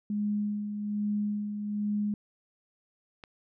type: tone with tremolo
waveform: sine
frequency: 207.7 Hz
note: G#3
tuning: in tune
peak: -26 dBFS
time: 0.1-2.14 s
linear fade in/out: 2 ms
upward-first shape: sine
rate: 1.2 Hz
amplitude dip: 50%
type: click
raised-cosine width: 0.3 ms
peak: -28 dBFS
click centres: 3.238 s
effects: none